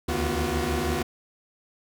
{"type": "tone cluster", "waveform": "sawtooth", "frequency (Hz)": [72.1, 78.2, 243, 347.7, 374.8], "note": ["D2", "D#2", "B3", "F4", "F#4"], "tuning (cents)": [-31, 9, -28, -8, 22], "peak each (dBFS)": -27, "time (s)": [0.08, 1.03], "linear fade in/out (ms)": 10, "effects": []}